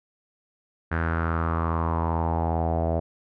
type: tone with low-pass filter sweep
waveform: sawtooth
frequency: 82.41 Hz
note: E2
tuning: in tune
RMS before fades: -25 dBFS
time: 0.91-3 s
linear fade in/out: 10 ms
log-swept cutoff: 1600 to 640 Hz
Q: 5
effects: none